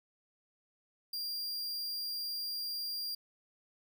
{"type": "tone", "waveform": "45% pulse", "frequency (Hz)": 4774, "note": "D8", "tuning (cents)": 28, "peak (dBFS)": -35, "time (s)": [1.13, 3.15], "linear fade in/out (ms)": 5, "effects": []}